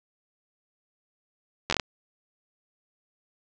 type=slowing click train; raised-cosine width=0.2 ms; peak=-7 dBFS; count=6; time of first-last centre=1.7-1.798 s; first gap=11 ms; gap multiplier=1.29; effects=low-pass 7000 Hz 12 dB/octave